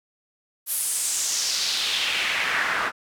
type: noise with band-pass filter sweep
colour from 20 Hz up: pink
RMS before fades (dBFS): -25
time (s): 0.66-2.92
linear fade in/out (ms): 50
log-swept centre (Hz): 12000 to 1300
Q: 2.5
effects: none